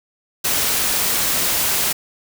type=noise; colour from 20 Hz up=white; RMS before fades=-19 dBFS; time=0.44-1.93 s; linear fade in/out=10 ms; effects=none